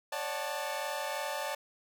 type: chord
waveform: sawtooth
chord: D major seventh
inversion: third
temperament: equal with one note detuned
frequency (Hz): 554.4 / 597.3 / 740 / 880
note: C#5 / D5 / F#5 / A5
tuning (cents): 0 / +29 / 0 / 0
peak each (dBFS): -36 / -35 / -39 / -34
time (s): 0.12-1.55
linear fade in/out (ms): 5
effects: none